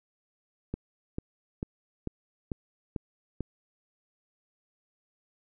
click train, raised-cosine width 3 ms, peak -19 dBFS, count 7, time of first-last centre 0.74-3.407 s, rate 2.25 Hz, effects none

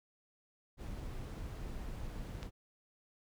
brown noise, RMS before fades -43 dBFS, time 0.77-2.51 s, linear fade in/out 50 ms
click, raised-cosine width 0.2 ms, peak -29 dBFS, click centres 2.43 s
effects none

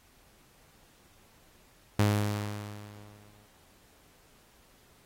sawtooth tone with exponential decay, 103.83 Hz, G#2, in tune, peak -17 dBFS, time 1.99-3.47 s, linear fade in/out 5 ms, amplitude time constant 320 ms, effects pink hiss -62 dBFS RMS until 5.05 s + AAC 48 kbps

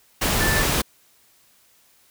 sine tone in noise, 1760 Hz, A6, in tune, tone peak -23 dBFS, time 0.4-0.63 s, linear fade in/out 10 ms, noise pink, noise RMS -21 dBFS, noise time 0.21-0.82 s, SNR -5 dB, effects white hiss -58 dBFS RMS until 2.1 s

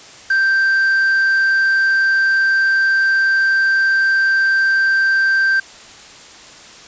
triangle tone with quantisation, 1568 Hz, G6, in tune, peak -10 dBFS, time 0.3-5.6 s, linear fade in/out 5 ms, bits 6, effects white hiss -39 dBFS RMS until 6.87 s + resampled to 16000 Hz

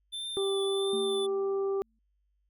square tone with vibrato, 3532 Hz, A7, 6 cents sharp, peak -35 dBFS, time 0.12-1.27 s, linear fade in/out 20 ms, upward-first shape triangle, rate 1.5 Hz, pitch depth 32 cents each way
harmonic tone, 392 Hz, G4, in tune, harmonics 1 / 2 / 3, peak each -27 / -44 / -43 dBFS, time 0.37-1.82 s, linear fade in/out 0 ms
sine tone with exponential decay, 223.8 Hz, A3, 30 cents sharp, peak -35 dBFS, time 0.93-1.99 s, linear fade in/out 2 ms, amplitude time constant 230 ms
effects added 50 Hz sine -70 dBFS peak until 2.49 s

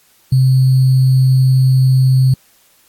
sine tone with sample-and-hold, 130.81 Hz, C3, in tune, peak -7 dBFS, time 0.32-2.34 s, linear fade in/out 5 ms, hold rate 4410 Hz, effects white hiss -52 dBFS RMS until 2.88 s + AAC 64 kbps

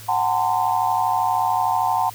sine tone cluster, 737 / 810 / 902 / 1032 Hz, F#5 / G#5 / A5 / C6, -7 / -43 / +43 / -24 cents, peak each -22 / -26 / -21 / -25 dBFS, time 0.08-2.1 s, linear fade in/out 10 ms, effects added 108 Hz sine -41 dBFS peak until 2.14 s + white hiss -41 dBFS RMS until 2.14 s

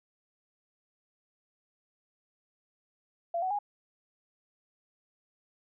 sine tone with pitch steps, 682 / 748 / 820.5 Hz, F5 / F#5 / G#5, -41 / +19 / -21 cents, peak -28 dBFS, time 3.34-3.589 s, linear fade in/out 5 ms, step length 83 ms, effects none

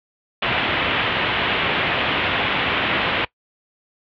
white low-pass noise, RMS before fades -21 dBFS, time 0.42-3.25 s, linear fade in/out 5 ms, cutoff 3300 Hz, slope 48 dB/octave, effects noise-tail reverb RT60 0.1 s tail -21 dB re dry + high-pass 60 Hz 12 dB/octave

